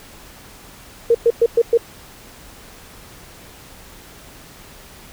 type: tone bursts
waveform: sine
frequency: 466.2 Hz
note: A#4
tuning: in tune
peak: -9 dBFS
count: 5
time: 1.1-1.775 s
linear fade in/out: 5 ms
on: 47 ms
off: 110 ms
effects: pink hiss -42 dBFS RMS until 5.12 s

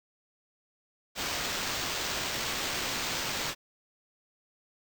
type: noise with sample-and-hold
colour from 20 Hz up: white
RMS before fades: -33 dBFS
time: 1.15-3.55 s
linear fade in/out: 50 ms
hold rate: 11025 Hz
effects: none

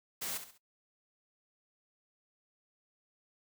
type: noise with echo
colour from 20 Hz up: white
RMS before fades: -38 dBFS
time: 0.21-0.38 s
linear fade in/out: 10 ms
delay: 67 ms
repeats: 3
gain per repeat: -9 dB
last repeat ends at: 0.581 s
effects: noise-tail reverb RT60 0.1 s tail -18 dB re dry + high-pass 100 Hz 12 dB/octave

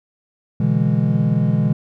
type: chord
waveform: triangle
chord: E dominant seventh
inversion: second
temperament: equal with one note detuned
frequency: 123.47 / 146.83 / 164.81 / 205.6 Hz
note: B2 / D3 / E3 / G#3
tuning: 0 / 0 / 0 / -17 cents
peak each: -18 dBFS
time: 0.6-1.73 s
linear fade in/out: 5 ms
effects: none

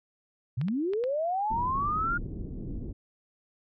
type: linear sweep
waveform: sine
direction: up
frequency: 108.2 to 1433 Hz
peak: -26 dBFS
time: 0.57-2.18 s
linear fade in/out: 10 ms
type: clicks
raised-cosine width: 0.3 ms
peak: -26 dBFS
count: 4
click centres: 0.614 / 0.684 / 0.935 / 1.039 s
type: low-pass noise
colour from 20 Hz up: pink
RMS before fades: -36 dBFS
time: 1.5-2.93 s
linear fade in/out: 10 ms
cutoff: 350 Hz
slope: 24 dB/octave
effects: none

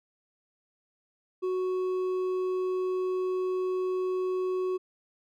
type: tone with hard clipping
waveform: triangle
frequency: 370 Hz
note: F#4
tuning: in tune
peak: -28 dBFS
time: 1.42-4.78 s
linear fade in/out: 20 ms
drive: 8 dB
effects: none

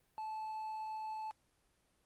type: tone with hard clipping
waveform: triangle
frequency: 871 Hz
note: A5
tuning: 18 cents flat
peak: -40 dBFS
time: 0.18-1.31 s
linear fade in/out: 0 ms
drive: 5 dB
effects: pink hiss -75 dBFS RMS until 2.05 s + Opus 32 kbps

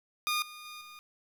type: tone with level steps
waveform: 15% pulse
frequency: 1220 Hz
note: D#6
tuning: 34 cents flat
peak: -22 / -39 / -37 / -42 dBFS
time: 0.27-0.99 s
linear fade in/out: 0 ms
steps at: 0.42 / 0.65 / 0.81 s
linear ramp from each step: 2 ms
effects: 10-bit

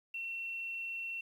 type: tone with quantisation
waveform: sine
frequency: 2714 Hz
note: E7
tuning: 50 cents sharp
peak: -37 dBFS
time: 0.14-1.21 s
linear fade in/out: 5 ms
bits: 11
effects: none

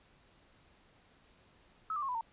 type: tone with pitch steps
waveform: sine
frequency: 1290 / 1182.9 / 1084.8 / 994.7 / 912.2 Hz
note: E6 / D6 / C#6 / B5 / A#5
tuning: -38 / +12 / -38 / +12 / -38 cents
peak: -33 dBFS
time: 1.9-2.21 s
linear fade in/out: 2 ms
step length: 62 ms
effects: pink hiss -65 dBFS RMS until 2.32 s + resampled to 8000 Hz

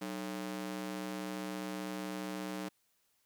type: ring-modulated tone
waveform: sawtooth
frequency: 246.9 Hz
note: B3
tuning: in tune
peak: -31 dBFS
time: 0.01-2.69 s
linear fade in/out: 10 ms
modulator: 57.6 Hz
effects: white hiss -75 dBFS RMS until 3.25 s

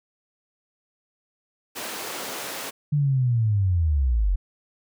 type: high-pass noise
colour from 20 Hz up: pink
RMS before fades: -33 dBFS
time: 1.75-2.71 s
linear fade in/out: 20 ms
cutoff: 360 Hz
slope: 12 dB/octave
type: linear sweep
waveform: sine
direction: down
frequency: 150 to 42.46 Hz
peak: -18 dBFS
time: 2.92-4.36 s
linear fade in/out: 10 ms
effects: none

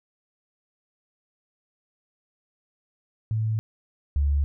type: tone pair in turn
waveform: sine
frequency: 110 / 71.38 Hz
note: A2 / D2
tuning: 0 / -49 cents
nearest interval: perfect fifth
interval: 749 cents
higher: first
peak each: -22 / -19 dBFS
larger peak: second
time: 3.31-3.59 / 4.16-4.44 s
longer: neither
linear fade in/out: 0 ms
effects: none

